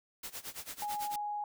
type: noise with tremolo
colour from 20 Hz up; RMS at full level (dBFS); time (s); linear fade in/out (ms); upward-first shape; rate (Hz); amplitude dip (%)
white; -41; 0.23-1.16; 5; sine; 9; 90
type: tone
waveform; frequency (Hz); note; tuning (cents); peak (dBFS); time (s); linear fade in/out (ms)
sine; 830.6; G#5; 0; -34; 0.82-1.44; 2
effects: none